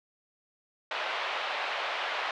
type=band-pass noise; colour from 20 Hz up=pink; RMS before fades=-33 dBFS; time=0.91-2.31 s; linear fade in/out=2 ms; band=610 to 3500 Hz; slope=24 dB/octave; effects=none